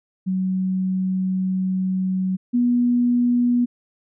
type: tone pair in turn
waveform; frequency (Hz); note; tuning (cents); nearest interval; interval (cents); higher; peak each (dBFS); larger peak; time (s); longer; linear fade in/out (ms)
sine; 187.2 / 243; F#3 / B3; +20 / -28; perfect fourth; 452; second; -19 / -15; second; 0.26-2.37 / 2.53-3.66; first; 20
effects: none